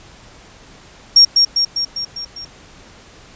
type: tone with echo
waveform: sine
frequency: 5560 Hz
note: F8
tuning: 9 cents flat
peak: -4 dBFS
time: 1.16-1.25 s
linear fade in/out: 5 ms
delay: 200 ms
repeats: 6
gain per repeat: -4 dB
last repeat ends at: 2.45 s
effects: pink hiss -43 dBFS RMS until 3.35 s + resampled to 16000 Hz